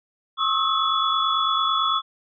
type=tone cluster; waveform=sine; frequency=1088 / 1259 / 1308 / 3416 Hz; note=C#6 / D#6 / E6 / G#7; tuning=-33 / +20 / -14 / +48 cents; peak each=-24 / -27 / -24 / -24 dBFS; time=0.37-2.02 s; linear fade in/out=50 ms; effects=none